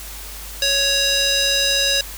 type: tone with band-pass filter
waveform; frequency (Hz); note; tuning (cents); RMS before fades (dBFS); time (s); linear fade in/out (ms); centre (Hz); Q
square; 556; C#5; +5; -18; 0.62-2.01; 2; 4600; 2
effects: added 50 Hz sine -35 dBFS peak until 2.17 s + white hiss -35 dBFS RMS until 2.17 s